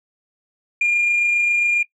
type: tone with amplitude modulation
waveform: sine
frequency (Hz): 2409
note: D7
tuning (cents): +43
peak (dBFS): -12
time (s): 0.81-1.83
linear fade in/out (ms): 5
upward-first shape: sine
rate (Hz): 27.4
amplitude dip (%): 25
effects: noise-tail reverb RT60 0.1 s tail -19 dB re dry + tanh soft clip ceiling -12 dBFS